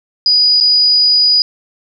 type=tone with dropouts; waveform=sine; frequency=4925 Hz; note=D#8; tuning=19 cents flat; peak=-7 dBFS; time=0.26-1.42 s; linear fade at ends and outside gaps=1 ms; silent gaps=0.602-0.609 s; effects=none